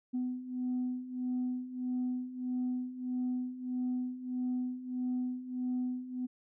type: beating tone pair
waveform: sine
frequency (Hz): 250 / 251.6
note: B3 / B3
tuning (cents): +21 / +32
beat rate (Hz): 1.6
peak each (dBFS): -37 / -33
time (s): 0.13-6.27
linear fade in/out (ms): 20
effects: tanh soft clip ceiling -27 dBFS